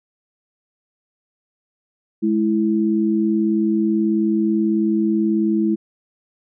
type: tone pair together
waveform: sine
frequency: 211.2 / 329.6 Hz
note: G#3 / E4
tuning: +29 / 0 cents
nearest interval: minor sixth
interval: 771 cents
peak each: -18 dBFS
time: 2.22-5.76 s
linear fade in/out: 20 ms
effects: none